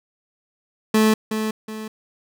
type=tone with echo; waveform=30% pulse; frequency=217.4 Hz; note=A3; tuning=21 cents flat; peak=-11 dBFS; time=0.94-1.14 s; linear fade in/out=5 ms; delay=370 ms; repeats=2; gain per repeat=-8 dB; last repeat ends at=1.88 s; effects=none